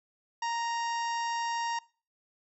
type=harmonic tone; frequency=932.3 Hz; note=A#5; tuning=in tune; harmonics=1 / 2 / 3 / 4 / 5 / 6 / 7 / 8; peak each=-30 / -39 / -43 / -49 / -48 / -43 / -53 / -53 dBFS; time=0.42-1.79 s; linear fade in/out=5 ms; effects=noise-tail reverb RT60 0.4 s tail -23 dB re dry